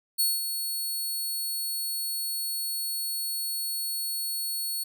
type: tone with ADSR envelope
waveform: 5% pulse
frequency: 4400 Hz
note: C#8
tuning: 14 cents flat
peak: -14 dBFS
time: 0.18-4.84 s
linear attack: 21 ms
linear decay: 200 ms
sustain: -8 dB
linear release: 12 ms
effects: none